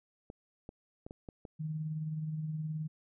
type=clicks; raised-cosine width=2 ms; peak=-31 dBFS; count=6; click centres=0.301 / 0.691 / 1.065 / 1.109 / 1.288 / 1.452 s
type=tone with tremolo; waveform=sine; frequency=155.56 Hz; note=D#3; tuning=in tune; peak=-32 dBFS; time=1.59-2.88 s; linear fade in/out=20 ms; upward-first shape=triangle; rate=19 Hz; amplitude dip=45%
effects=none